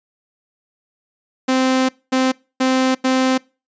sawtooth tone bursts at uneven times, 260 Hz, C4, 11 cents flat, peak -10 dBFS, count 4, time 1.48-1.89 / 2.12-2.32 / 2.6-2.95 / 3.04-3.38 s, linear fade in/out 10 ms, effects noise-tail reverb RT60 0.3 s tail -24 dB re dry + resampled to 16000 Hz

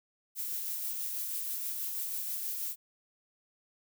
violet noise with tremolo, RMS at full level -35 dBFS, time 0.35-2.76 s, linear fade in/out 50 ms, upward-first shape sine, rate 6.2 Hz, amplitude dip 25%, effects none

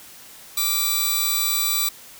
5% pulse tone pair together, 1175 / 3952 Hz, D6 / B7, +1 / 0 cents, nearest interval octave + major sixth, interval 2099 cents, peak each -13 dBFS, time 0.57-1.89 s, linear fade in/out 5 ms, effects white hiss -44 dBFS RMS until 2.19 s

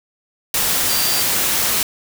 sine tone in noise, 4698 Hz, D8, in tune, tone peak -23 dBFS, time 0.89-1.22 s, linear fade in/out 2 ms, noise white, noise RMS -18 dBFS, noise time 0.54-1.83 s, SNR -8 dB, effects none

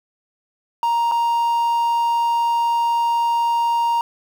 triangle tone with dropouts, 936 Hz, A#5, 7 cents sharp, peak -14 dBFS, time 0.83-4.01 s, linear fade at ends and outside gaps 1 ms, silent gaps 1.114-1.119 s, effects 7-bit

